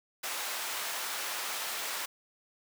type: high-pass noise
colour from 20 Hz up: pink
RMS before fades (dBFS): -36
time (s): 0.23-2.06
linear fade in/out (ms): 10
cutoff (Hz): 880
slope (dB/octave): 12
effects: none